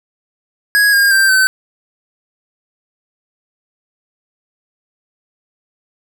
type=tone with pitch steps; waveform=square; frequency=1661 / 1616.5 / 1573.2 / 1531.1 Hz; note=G#6 / G#6 / G6 / G6; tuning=0 / -47 / +6 / -41 cents; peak=-9 dBFS; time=0.75-1.47 s; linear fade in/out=0 ms; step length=180 ms; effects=none